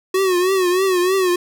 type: tone with vibrato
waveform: square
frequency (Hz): 370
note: F#4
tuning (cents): 0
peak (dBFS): -15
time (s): 0.14-1.36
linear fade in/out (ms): 5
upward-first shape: triangle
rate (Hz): 3.2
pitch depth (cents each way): 100
effects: none